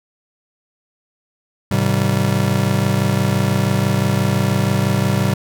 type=chord; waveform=square; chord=Ab major seventh; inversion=none; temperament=just; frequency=103.83 / 129.78 / 155.74 / 194.67 Hz; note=Ab2 / C3 / Eb3 / G3; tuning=0 / -14 / +2 / -12 cents; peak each=-21 / -20 / -25 / -20 dBFS; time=1.71-5.34 s; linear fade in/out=5 ms; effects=none